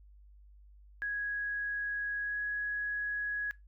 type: tone with pitch glide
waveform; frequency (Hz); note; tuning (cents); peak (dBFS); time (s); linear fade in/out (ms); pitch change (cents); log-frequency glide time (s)
sine; 1661.2 to 1671.8; G#6 to G#6; 0 to +11; -32; 1.02-3.51; 0; +11; 2.22-2.38
effects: noise-tail reverb RT60 0.2 s tail -21 dB re dry + added 50 Hz sine -54 dBFS peak until 3.67 s